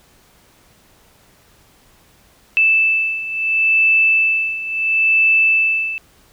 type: beating tone pair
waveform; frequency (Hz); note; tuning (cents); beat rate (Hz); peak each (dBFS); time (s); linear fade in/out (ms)
sine; 2637 / 2637.73; E7 / E7; 0 / 0; 0.73; -18 / -14; 2.57-5.98; 0
effects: pink hiss -52 dBFS RMS until 6.32 s